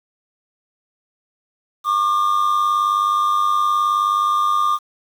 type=tone pair together; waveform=triangle; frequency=1100.9 / 1200 Hz; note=C#6 / D6; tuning=-12 / +37 cents; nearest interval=minor second; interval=149 cents; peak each=-20 / -14 dBFS; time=1.84-4.79 s; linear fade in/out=50 ms; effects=7-bit